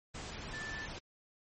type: tone in noise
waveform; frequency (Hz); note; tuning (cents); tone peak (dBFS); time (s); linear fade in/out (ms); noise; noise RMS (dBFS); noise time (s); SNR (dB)
sine; 1760; A6; 0; -41; 0.53-0.86; 10; pink; -44; 0.14-0.99; 0
effects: MP3 32 kbps